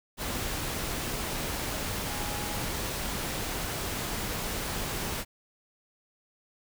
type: tone in noise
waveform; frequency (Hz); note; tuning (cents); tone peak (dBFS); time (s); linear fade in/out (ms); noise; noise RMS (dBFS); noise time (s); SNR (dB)
sine; 830.6; G#5; 0; -41; 2.04-2.68; 50; pink; -33; 0.17-5.25; -11
effects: none